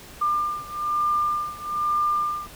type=beating tone pair; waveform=sine; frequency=1197 / 1198.1 Hz; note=D6 / D6; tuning=+33 / +34 cents; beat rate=1.1 Hz; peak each=-24 / -26 dBFS; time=0.21-2.47 s; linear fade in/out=10 ms; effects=pink hiss -44 dBFS RMS until 2.55 s